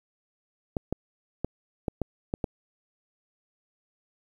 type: clicks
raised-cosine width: 2 ms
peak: -14 dBFS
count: 7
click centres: 0.768 / 0.926 / 1.446 / 1.882 / 2.017 / 2.339 / 2.442 s
effects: 9-bit